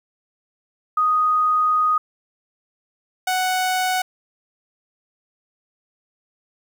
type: tone pair in turn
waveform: sine / sawtooth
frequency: 1244.5 / 741.5 Hz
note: D#6 / F#5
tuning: 0 / +4 cents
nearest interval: major sixth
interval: 896 cents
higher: first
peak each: -15 dBFS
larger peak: neither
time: 0.97-1.98 / 3.27-4.02 s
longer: first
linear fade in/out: 5 ms
effects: 9-bit